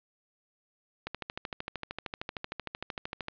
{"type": "click train", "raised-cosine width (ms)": 0.3, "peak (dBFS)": -19, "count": 30, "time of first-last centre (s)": [1.07, 3.284], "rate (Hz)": 13.1, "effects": ["resampled to 11025 Hz", "9-bit"]}